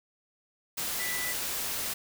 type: tone in noise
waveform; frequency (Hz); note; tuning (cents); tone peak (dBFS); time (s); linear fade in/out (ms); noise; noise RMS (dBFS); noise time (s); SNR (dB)
sine; 1981; B6; +5; -34; 0.99-1.33; 10; white; -33; 0.77-1.94; -4
effects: none